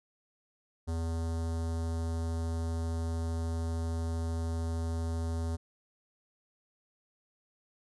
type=tone with notch filter; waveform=square; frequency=82.41 Hz; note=E2; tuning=in tune; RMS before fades=-33 dBFS; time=0.87-5.57 s; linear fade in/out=20 ms; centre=2400 Hz; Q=0.54; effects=resampled to 24000 Hz